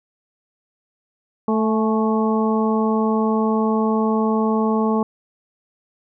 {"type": "harmonic tone with a mistuned harmonic", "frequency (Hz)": 220, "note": "A3", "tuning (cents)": 0, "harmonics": [1, 2, 3, 4, 5], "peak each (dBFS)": [-18, -22, -29, -26, -27], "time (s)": [1.48, 5.03], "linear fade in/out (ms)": 2, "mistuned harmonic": 4, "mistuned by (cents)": -39, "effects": []}